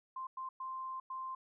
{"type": "tone bursts at uneven times", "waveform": "sine", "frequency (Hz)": 1046, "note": "C6", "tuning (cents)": -1, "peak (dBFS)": -39, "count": 4, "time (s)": [[0.16, 0.27], [0.37, 0.49], [0.6, 1], [1.1, 1.35]], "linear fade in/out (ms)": 5, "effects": []}